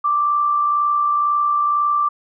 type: tone with amplitude modulation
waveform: sine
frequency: 1174.7 Hz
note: D6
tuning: in tune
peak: -13 dBFS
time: 0.04-2.09 s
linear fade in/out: 10 ms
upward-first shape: sine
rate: 62 Hz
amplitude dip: 35%
effects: none